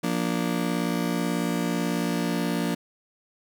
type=chord; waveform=35% pulse; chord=Bb major; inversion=second; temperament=just; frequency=174.81 / 233.1 / 291.4 Hz; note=F3 / Bb3 / D4; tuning=+2 / 0 / -13 cents; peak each=-26 / -27 / -28 dBFS; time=0.03-2.75 s; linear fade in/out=10 ms; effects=none